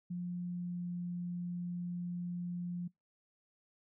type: tone with pitch glide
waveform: sine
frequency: 176.8 to 175.78 Hz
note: F3 to F3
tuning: +22 to +12 cents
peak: -36 dBFS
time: 0.1-2.88 s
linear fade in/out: 10 ms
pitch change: -10 cents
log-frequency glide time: 0.43-0.91 s
effects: noise-tail reverb RT60 0.2 s tail -25 dB re dry